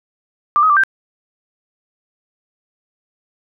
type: tone with pitch steps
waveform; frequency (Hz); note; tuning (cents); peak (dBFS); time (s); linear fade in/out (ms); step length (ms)
sine; 1183 / 1264 / 1174 / 1569; D6 / D#6 / D6 / G6; +12 / +27 / -1 / +1; -9; 0.56-0.836; 0; 69
effects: none